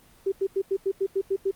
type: tone bursts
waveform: sine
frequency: 388.5 Hz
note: G4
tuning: 16 cents flat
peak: -21 dBFS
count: 9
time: 0.26-1.513 s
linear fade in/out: 10 ms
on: 61 ms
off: 88 ms
effects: pink hiss -56 dBFS RMS until 1.55 s + Opus 24 kbps